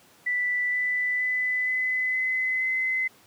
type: tone with pitch steps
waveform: sine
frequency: 1975.5 / 1989.2 / 2003 / 2017 / 2031 / 2045 Hz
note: B6 / B6 / B6 / B6 / B6 / C7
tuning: 0 / +12 / +24 / +36 / +48 / -40 cents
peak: -23 dBFS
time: 0.26-3.08 s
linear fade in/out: 10 ms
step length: 470 ms
effects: pink hiss -56 dBFS RMS until 3.26 s + high-pass 150 Hz 12 dB/octave